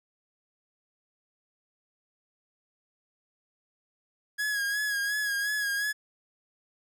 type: tone with vibrato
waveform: 45% pulse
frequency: 1661.2 Hz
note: G#6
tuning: in tune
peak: -27 dBFS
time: 4.38-5.93 s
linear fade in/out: 20 ms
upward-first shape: sine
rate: 2.8 Hz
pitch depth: 45 cents each way
effects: none